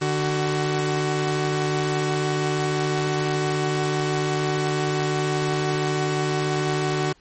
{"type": "tone pair together", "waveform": "sawtooth", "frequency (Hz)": [148.82, 375], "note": ["D3", "F#4"], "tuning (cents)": [23, 23], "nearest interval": "octave + major third", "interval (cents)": 1600, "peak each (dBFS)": -20, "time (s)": [0.01, 7.13], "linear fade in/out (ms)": 10, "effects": ["pink hiss -58 dBFS RMS until 7.2 s", "MP3 32 kbps"]}